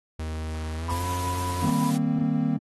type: tone with pitch glide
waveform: 45% pulse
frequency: 78.9 to 89.59 Hz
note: D#2 to F2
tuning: +25 to +45 cents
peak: -29 dBFS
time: 0.19-1.7 s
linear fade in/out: 5 ms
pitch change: +220 cents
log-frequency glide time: 0.75-1.04 s
type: tone with tremolo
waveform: sine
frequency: 987.8 Hz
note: B5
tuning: in tune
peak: -28 dBFS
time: 0.88-1.91 s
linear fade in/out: 10 ms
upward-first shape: sine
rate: 5.5 Hz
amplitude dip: 30%
type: noise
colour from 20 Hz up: white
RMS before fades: -38 dBFS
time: 0.89-1.98 s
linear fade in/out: 20 ms
type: chord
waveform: triangle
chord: C minor seventh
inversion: first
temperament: equal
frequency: 155.56 / 196 / 233.1 / 261.6 Hz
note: Eb3 / G3 / Bb3 / C4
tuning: 0 / 0 / 0 / 0 cents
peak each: -25 / -29 / -24 / -25 dBFS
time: 1.62-2.57 s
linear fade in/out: 10 ms
effects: AAC 32 kbps